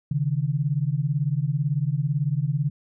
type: beating tone pair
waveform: sine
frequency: 135.8 / 153.8 Hz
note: C#3 / D#3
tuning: -35 / -20 cents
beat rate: 18 Hz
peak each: -24 dBFS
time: 0.11-2.7 s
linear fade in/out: 5 ms
effects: none